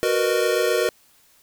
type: chord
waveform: square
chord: B major seventh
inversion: second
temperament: equal with one note detuned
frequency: 370 / 466.2 / 493.9 / 611.9 Hz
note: F#4 / A#4 / B4 / D#5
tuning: 0 / 0 / 0 / -29 cents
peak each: -25 / -23 / -26 / -26 dBFS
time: 0.03-0.89 s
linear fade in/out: 0 ms
effects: white hiss -57 dBFS RMS until 1.42 s